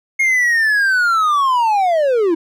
triangle linear sweep, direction down, 2157 to 313.7 Hz, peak -10 dBFS, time 0.19-2.35 s, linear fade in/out 10 ms, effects none

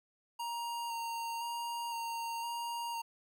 square tone with vibrato, 932.3 Hz, A#5, in tune, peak -37 dBFS, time 0.39-3.02 s, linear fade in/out 10 ms, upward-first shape square, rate 0.98 Hz, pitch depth 14 cents each way, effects none

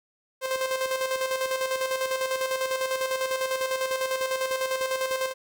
sawtooth tone with tremolo, 523.3 Hz, C5, in tune, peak -20 dBFS, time 0.41-5.34 s, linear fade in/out 50 ms, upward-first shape square, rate 10 Hz, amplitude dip 50%, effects none

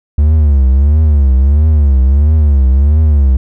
triangle tone with vibrato, 71.3 Hz, C#2, 49 cents sharp, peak -3 dBFS, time 0.18-3.37 s, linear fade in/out 5 ms, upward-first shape triangle, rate 1.5 Hz, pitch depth 190 cents each way, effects none

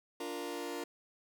sawtooth chord, Bb major, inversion first, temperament just, 291.4 / 349.6 / 466.2 Hz, D4 / F4 / Bb4, -13 / +2 / 0 cents, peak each -39 / -38 / -38 dBFS, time 0.2-0.84 s, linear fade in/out 5 ms, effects none

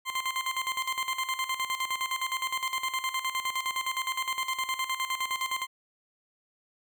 20% pulse tone with tremolo, 1046.5 Hz, C6, in tune, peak -22 dBFS, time 0.05-5.67 s, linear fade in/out 50 ms, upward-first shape square, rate 9.7 Hz, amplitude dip 70%, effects none

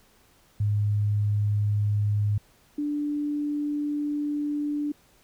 sine tone pair in turn, 103.83 / 293.7 Hz, G#2 / D4, 0 / 0 cents, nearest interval octave + tritone, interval 1800 cents, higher second, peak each -21 / -25 dBFS, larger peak first, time 0.6-2.38 / 2.78-4.92 s, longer second, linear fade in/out 5 ms, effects pink hiss -60 dBFS RMS until 5.23 s

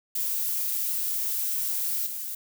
violet noise with level steps, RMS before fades -28 / -34 dBFS, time 0.15-2.35 s, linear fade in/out 5 ms, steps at 2.06 s, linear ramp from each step 10 ms, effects none

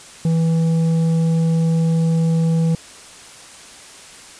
sine tone with tanh clipping, 163.9 Hz, E3, 10 cents flat, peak -15 dBFS, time 0.25-2.75 s, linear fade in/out 2 ms, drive 7 dB, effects white hiss -40 dBFS RMS until 4.39 s + resampled to 22050 Hz

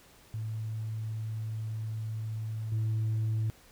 sine tone with level steps, 110 Hz, A2, in tune, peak -32 / -25 dBFS, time 0.34-3.5 s, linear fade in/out 0 ms, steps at 2.72 s, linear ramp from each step 2 ms, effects tanh soft clip ceiling -25 dBFS + pink hiss -58 dBFS RMS until 3.71 s

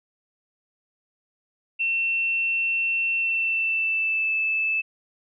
sine tone with pitch glide, 2700 to 2625 Hz, E7 to E7, +41 to -8 cents, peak -21 dBFS, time 1.79-4.82 s, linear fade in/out 20 ms, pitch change -49 cents, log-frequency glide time 3.19-4.33 s, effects none

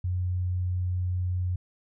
sine tone, 90.5 Hz, F#2, 38 cents flat, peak -25 dBFS, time 0.04-1.56 s, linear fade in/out 5 ms, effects none

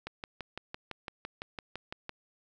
click train, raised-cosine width 0.3 ms, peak -22 dBFS, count 13, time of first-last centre 0.07-2.094 s, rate 5.93 Hz, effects none

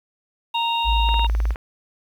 harmonic tone, 929 Hz, A#5, 6 cents flat, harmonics 1 / 3 / 4, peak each -21 / -26 / -27 dBFS, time 0.54-1.27 s, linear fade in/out 10 ms
sine tone, 55 Hz, A1, in tune, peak -17 dBFS, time 0.84-1.56 s, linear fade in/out 50 ms
click train, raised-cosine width 0.5 ms, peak -17 dBFS, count 10, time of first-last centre 1.09-1.559 s, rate 19.2 Hz
effects 8-bit

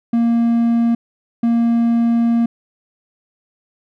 triangle tone bursts at uneven times, 233.1 Hz, A#3, in tune, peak -10 dBFS, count 2, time 0.13-0.95 / 1.43-2.46 s, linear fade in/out 5 ms, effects none

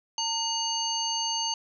harmonic tone with a mistuned harmonic, 900 Hz, A5, 39 cents sharp, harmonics 1 / 3 / 5 / 7, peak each -32 / -32 / -32 / -32 dBFS, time 0.18-1.54 s, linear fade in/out 2 ms, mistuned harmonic 3, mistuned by +110 cents, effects none

